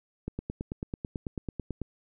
click train, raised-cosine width 3 ms, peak -20 dBFS, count 15, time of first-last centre 0.28-1.817 s, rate 9.11 Hz, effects none

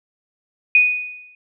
sine tone with exponential decay, 2480 Hz, D#7, 6 cents flat, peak -7 dBFS, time 0.75-1.35 s, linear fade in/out 2 ms, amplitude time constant 130 ms, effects none

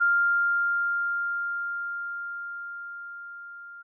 sine tone with level ramp, 1398 Hz, F6, 1 cent sharp, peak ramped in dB -18 to -41 dBFS, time 0-3.83 s, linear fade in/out 20 ms, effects none

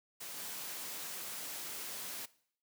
white noise with level steps, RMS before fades -45 / -43 dBFS, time 0.2-2.26 s, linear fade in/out 10 ms, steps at 0.37 s, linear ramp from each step 5 ms, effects noise-tail reverb RT60 0.6 s tail -20 dB re dry + high-pass 150 Hz 12 dB/octave

